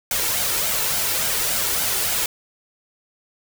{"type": "noise with flanger", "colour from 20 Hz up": "white", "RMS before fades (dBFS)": -22, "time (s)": [0.11, 2.26], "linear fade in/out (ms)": 2, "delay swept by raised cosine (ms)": [1.3, 2.27], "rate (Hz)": 3.5, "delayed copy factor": 0.5, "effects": []}